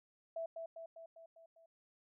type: tone with echo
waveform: sine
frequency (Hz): 659.3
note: E5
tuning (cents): 0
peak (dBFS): -38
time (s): 0.36-0.46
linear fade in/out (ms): 5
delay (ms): 200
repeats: 6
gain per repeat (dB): -4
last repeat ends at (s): 1.66
effects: none